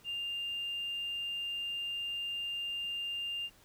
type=tone with hard clipping; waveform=sine; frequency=2800 Hz; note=F7; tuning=4 cents sharp; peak=-35 dBFS; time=0.04-3.5 s; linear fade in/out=50 ms; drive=1 dB; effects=pink hiss -62 dBFS RMS until 3.64 s